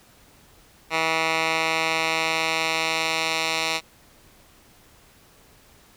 10% pulse tone with band-pass filter sweep, 161.4 Hz, E3, 36 cents flat, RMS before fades -24 dBFS, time 0.9-3.81 s, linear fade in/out 50 ms, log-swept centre 2100 to 3500 Hz, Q 1.1, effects pink hiss -54 dBFS RMS until 5.96 s

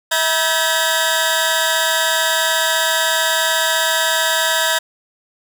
sawtooth tone cluster, 648 / 964 / 1559 / 1694 / 3699 Hz, E5 / B5 / G6 / G#6 / A#7, -30 / -42 / -10 / +34 / -14 cents, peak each -18 dBFS, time 0.11-4.79 s, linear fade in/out 10 ms, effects none

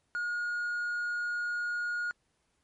sine tone with hard clipping, 1436 Hz, F6, 48 cents sharp, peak -31 dBFS, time 0.15-2.11 s, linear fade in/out 0 ms, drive 2 dB, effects pink hiss -75 dBFS RMS until 2.63 s + MP3 48 kbps

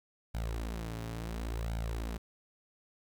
sawtooth tone with flanger, 56.3 Hz, A1, 40 cents sharp, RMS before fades -37 dBFS, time 0.34-2.18 s, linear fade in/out 10 ms, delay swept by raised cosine 1.3 to 7.3 ms, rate 0.71 Hz, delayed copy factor +0.75, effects 11-bit

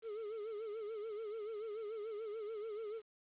triangle tone with vibrato, 432.1 Hz, A4, 31 cents flat, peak -39 dBFS, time 0.02-3.02 s, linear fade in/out 50 ms, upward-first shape sine, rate 6.9 Hz, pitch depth 95 cents each way, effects resampled to 8000 Hz + 11-bit

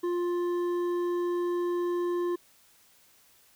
sine tone with hard clipping, 350.8 Hz, F4, 8 cents sharp, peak -28 dBFS, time 0.03-2.36 s, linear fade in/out 10 ms, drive 7 dB, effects white hiss -61 dBFS RMS until 3.55 s

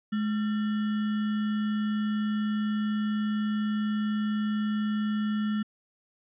sine tone with sample-and-hold, 212.1 Hz, G#3, 37 cents sharp, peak -25 dBFS, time 0.12-5.63 s, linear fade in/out 10 ms, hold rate 1575 Hz, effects resampled to 8000 Hz

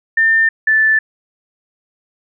sine tone pair in turn, 1800 / 1755.8 Hz, A6 / A6, +39 / -4 cents, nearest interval unison, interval 43 cents, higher first, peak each -9 dBFS, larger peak neither, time 0.17-0.49 / 0.67-0.99 s, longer neither, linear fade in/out 5 ms, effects none

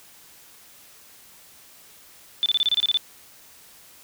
sine tone bursts, 3520 Hz, A7, in tune, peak -17 dBFS, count 10, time 2.43-2.972 s, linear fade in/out 0 ms, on 29 ms, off 28 ms, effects white hiss -50 dBFS RMS until 4.03 s

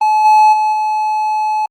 triangle tone with level steps, 858 Hz, A5, 44 cents flat, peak -7 / -3 / -9 / -11 dBFS, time 0.01-1.66 s, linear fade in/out 5 ms, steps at 0.24 / 0.52 / 0.72 s, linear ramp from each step 20 ms, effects Opus 32 kbps

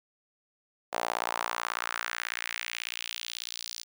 sawtooth tone with high-pass filter sweep, 58.2 Hz, A#1, 2 cents flat, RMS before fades -35 dBFS, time 0.92-3.84 s, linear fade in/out 20 ms, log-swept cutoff 690 to 4900 Hz, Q 2.1, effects none

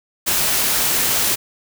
white noise, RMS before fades -18 dBFS, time 0.26-1.36 s, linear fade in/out 20 ms, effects none

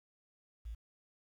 sine tone, 55.4 Hz, A1, 13 cents sharp, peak -40 dBFS, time 0.65-0.75 s, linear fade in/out 10 ms, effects 11-bit

